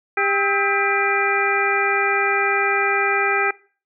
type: harmonic tone with a mistuned harmonic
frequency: 398.2 Hz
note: G4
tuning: 27 cents sharp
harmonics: 1 / 2 / 3 / 4 / 5 / 6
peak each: -24 / -24 / -24 / -24 / -24 / -24 dBFS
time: 0.17-3.51 s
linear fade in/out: 5 ms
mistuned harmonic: 3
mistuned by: +130 cents
effects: noise-tail reverb RT60 0.4 s tail -21 dB re dry